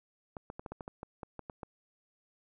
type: clicks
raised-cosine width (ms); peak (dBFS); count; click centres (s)
1; -27; 12; 0.368 / 0.501 / 0.595 / 0.662 / 0.72 / 0.808 / 0.879 / 1.031 / 1.232 / 1.393 / 1.498 / 1.632
effects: none